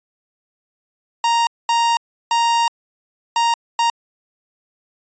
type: tone bursts at uneven times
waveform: 45% pulse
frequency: 932.3 Hz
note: A#5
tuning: in tune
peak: -14 dBFS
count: 5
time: 1.24-1.47 / 1.69-1.97 / 2.31-2.68 / 3.36-3.54 / 3.79-3.9 s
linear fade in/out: 2 ms
effects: resampled to 16000 Hz